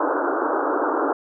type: band-pass noise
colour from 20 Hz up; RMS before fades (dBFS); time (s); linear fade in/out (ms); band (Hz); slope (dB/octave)
pink; -22; 0-1.13; 5; 280 to 1500; 96
effects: none